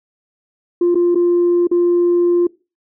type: tone with dropouts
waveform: sine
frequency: 349.2 Hz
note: F4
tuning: in tune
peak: -9 dBFS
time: 0.81-2.47 s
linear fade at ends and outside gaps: 5 ms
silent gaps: 0.947-0.954 / 1.148-1.155 / 1.672-1.713 s
effects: noise-tail reverb RT60 0.3 s tail -23 dB re dry + tanh soft clip ceiling -8 dBFS